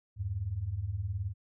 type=beating tone pair; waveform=sine; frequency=82.41 / 101.41 Hz; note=E2 / G#2; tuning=0 / -41 cents; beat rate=19 Hz; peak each=-37 / -33 dBFS; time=0.16-1.34 s; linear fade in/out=50 ms; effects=none